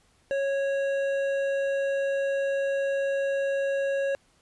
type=tone with hard clipping; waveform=triangle; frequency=551 Hz; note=C#5; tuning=11 cents flat; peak=-26 dBFS; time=0.31-4.15 s; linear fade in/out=0 ms; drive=13 dB; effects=pink hiss -64 dBFS RMS until 4.41 s + resampled to 24000 Hz